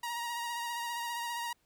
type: tone with vibrato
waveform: sawtooth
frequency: 944 Hz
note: A#5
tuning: 22 cents sharp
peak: -31 dBFS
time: 0.03-1.53 s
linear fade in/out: 5 ms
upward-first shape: sine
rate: 15 Hz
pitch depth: 28 cents each way
effects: pink hiss -73 dBFS RMS until 1.65 s